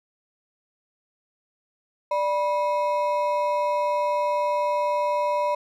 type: ring-modulated tone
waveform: triangle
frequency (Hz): 784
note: G5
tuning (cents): 0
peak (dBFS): -16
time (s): 2.11-5.55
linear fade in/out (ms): 5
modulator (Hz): 194
effects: none